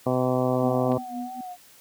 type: harmonic tone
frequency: 127.4 Hz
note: C3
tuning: 46 cents flat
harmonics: 1 / 2 / 3 / 4 / 5 / 6 / 7 / 8 / 9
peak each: -28 / -26 / -30 / -27 / -28 / -32 / -38 / -36 / -37 dBFS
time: 0.06-0.98 s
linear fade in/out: 5 ms
type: tone with vibrato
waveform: sine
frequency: 740 Hz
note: F#5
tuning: in tune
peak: -34 dBFS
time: 0.52-1.57 s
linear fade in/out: 50 ms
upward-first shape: sine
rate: 2.7 Hz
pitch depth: 49 cents each way
type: tone with tremolo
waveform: sine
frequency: 246.9 Hz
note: B3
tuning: in tune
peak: -29 dBFS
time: 0.62-1.41 s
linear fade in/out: 5 ms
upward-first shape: sine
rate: 3.9 Hz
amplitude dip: 95%
type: clicks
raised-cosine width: 0.3 ms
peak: -28 dBFS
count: 2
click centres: 0.918 / 0.922 s
effects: white hiss -53 dBFS RMS until 1.8 s + high-pass 60 Hz 12 dB/octave